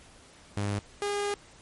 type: tone pair in turn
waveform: sawtooth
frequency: 101.9 / 407.6 Hz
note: G#2 / G#4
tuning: -32 / -32 cents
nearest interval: 2 octaves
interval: 2400 cents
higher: second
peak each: -24 dBFS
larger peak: neither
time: 0.57-0.79 / 1.02-1.34 s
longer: second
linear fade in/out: 0 ms
effects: pink hiss -54 dBFS RMS until 1.61 s + MP3 48 kbps